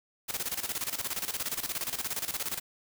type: noise with tremolo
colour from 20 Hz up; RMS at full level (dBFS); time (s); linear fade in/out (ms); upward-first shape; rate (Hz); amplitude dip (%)
white; -32; 0.28-2.6; 20; square; 17; 75
effects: none